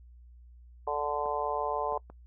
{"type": "harmonic tone", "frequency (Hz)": 146.83, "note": "D3", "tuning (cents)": 0, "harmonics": [3, 4, 5, 6, 7], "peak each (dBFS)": [-35, -35, -35, -35, -35], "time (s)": [0.87, 1.98], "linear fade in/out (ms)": 5}
{"type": "clicks", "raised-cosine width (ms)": 1, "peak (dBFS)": -33, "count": 3, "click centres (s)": [1.259, 1.924, 2.1]}
{"effects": ["noise-tail reverb RT60 0.1 s tail -23 dB re dry", "added 60 Hz sine -50 dBFS peak until 2.26 s"]}